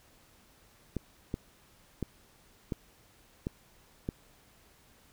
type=clicks; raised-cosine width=3 ms; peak=-19 dBFS; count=6; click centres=0.967 / 1.341 / 2.027 / 2.722 / 3.469 / 4.089 s; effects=pink hiss -62 dBFS RMS until 5.12 s